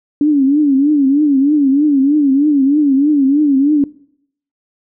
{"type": "tone with vibrato", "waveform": "sine", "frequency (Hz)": 284.2, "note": "C#4", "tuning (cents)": 43, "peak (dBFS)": -8, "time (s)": [0.21, 3.84], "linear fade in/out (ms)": 2, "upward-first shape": "triangle", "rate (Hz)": 3.2, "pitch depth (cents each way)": 140, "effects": ["noise-tail reverb RT60 0.7 s tail -22 dB re dry"]}